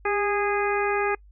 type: harmonic tone with a mistuned harmonic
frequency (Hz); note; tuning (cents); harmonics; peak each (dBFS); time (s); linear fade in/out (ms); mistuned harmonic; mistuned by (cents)
411.8; G#4; -15; 1 / 2 / 3 / 4 / 5 / 6; -25 / -28 / -30 / -31 / -32 / -33; 0.05-1.15; 5; 1; -37
effects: noise-tail reverb RT60 0.1 s tail -26 dB re dry + added 50 Hz sine -48 dBFS peak until 1.31 s